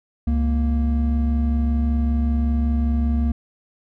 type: tone pair together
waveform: triangle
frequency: 69.3 / 233.1 Hz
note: C#2 / A#3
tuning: 0 / 0 cents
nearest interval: octave + major sixth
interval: 2100 cents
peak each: -16 / -21 dBFS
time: 0.27-3.32 s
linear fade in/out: 5 ms
effects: none